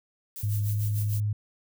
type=noise with tremolo; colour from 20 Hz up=violet; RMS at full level=-37 dBFS; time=0.36-1.2 s; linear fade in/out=0 ms; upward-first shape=sine; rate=6.7 Hz; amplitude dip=70%
type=tone with pitch glide; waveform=sine; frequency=103.83 to 104.79 Hz; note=G#2 to G#2; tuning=0 to +16 cents; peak=-24 dBFS; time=0.43-1.33 s; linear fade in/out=5 ms; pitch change=+16 cents; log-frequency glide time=0.54-0.81 s
effects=none